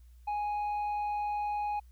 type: tone with tanh clipping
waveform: sine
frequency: 830.6 Hz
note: G#5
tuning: in tune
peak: -31 dBFS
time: 0.27-1.8 s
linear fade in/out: 10 ms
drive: 4 dB
effects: added 60 Hz sine -52 dBFS peak until 1.91 s + white hiss -73 dBFS RMS until 1.91 s